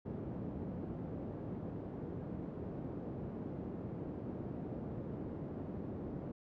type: band-pass noise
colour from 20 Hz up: pink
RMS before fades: -43 dBFS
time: 0.05-6.32 s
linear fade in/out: 10 ms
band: 120 to 390 Hz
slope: 12 dB/octave
effects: none